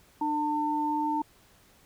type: tone pair together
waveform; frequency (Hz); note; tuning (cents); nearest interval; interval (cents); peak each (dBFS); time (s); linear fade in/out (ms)
sine; 300 / 899; D4 / A5; +37 / +37; octave + perfect fifth; 1900; -30 / -27; 0.21-1.22; 5
effects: pink hiss -60 dBFS RMS until 1.85 s